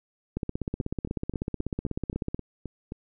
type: two click trains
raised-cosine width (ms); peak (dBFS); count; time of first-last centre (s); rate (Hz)
3; -22 / -16; 9 / 33; 0.81-2.921 / 0.37-2.345; 3.79 / 16.2
effects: none